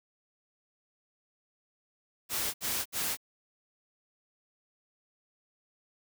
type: noise bursts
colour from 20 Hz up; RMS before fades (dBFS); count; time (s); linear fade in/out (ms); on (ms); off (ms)
white; -32; 3; 2.29-3.172; 50; 250; 66
effects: none